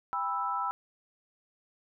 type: chord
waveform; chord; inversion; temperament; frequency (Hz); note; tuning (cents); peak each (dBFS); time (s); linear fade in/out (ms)
sine; E minor; first; equal with one note detuned; 798.2 / 987.8 / 1318.5; G5 / B5 / E6; +31 / 0 / 0; -36 / -33 / -32; 0.13-0.71; 0
effects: none